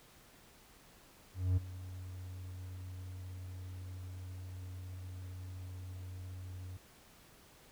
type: tone with ADSR envelope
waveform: triangle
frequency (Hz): 91.8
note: F#2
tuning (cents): -13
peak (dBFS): -24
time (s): 1.34-6.77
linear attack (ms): 230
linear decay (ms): 16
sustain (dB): -17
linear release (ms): 4
effects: pink hiss -61 dBFS RMS until 7.71 s